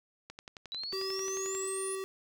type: click train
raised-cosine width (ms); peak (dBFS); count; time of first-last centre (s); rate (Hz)
0.2; -27; 15; 0.3-1.55; 11.2
type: exponential sweep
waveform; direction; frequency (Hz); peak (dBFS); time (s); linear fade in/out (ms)
sine; up; 3902 to 9956; -36; 0.72-1.95; 0
type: tone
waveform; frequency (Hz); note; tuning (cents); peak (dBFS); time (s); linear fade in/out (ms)
square; 383.7; G4; -37; -36; 0.93-2.04; 0
effects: none